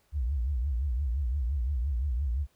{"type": "tone with vibrato", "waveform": "sine", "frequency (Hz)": 65.41, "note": "C2", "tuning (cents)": 0, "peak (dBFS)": -26, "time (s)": [0.12, 2.47], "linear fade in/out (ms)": 50, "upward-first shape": "triangle", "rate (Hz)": 5.8, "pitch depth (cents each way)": 270, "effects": ["pink hiss -69 dBFS RMS until 2.55 s"]}